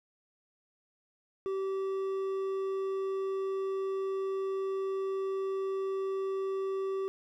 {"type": "tone with hard clipping", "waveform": "triangle", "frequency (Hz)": 386.1, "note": "G4", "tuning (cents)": -26, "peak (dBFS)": -32, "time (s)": [1.46, 7.08], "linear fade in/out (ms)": 0, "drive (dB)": 9, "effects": []}